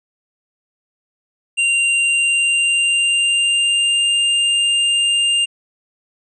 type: tone with pitch glide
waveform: square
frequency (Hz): 2775 to 2802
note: F7 to F7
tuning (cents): -12 to +5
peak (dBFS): -14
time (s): 1.57-5.46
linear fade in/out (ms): 20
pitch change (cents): +17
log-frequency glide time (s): 1.96-4.07
effects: resampled to 24000 Hz